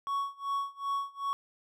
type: tone with tremolo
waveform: triangle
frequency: 1114 Hz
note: C#6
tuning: 8 cents sharp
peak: -26 dBFS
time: 0.07-1.33 s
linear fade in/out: 0 ms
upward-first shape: sine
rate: 2.6 Hz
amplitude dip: 95%
effects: none